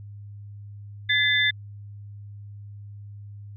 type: tone cluster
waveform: sine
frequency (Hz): 1710 / 2026 / 3561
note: A6 / B6 / A7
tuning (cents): -50 / +44 / +20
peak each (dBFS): -23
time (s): 1.09-1.51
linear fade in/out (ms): 10
effects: added 102 Hz sine -38 dBFS peak until 3.56 s